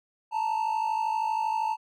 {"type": "tone pair together", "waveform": "triangle", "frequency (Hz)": [876.3, 929], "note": ["A5", "A#5"], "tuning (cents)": [-7, -6], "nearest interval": "minor second", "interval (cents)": 101, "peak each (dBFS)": [-24, -28], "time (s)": [0.31, 1.77], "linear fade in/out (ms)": 50, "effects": ["tanh soft clip ceiling -17 dBFS"]}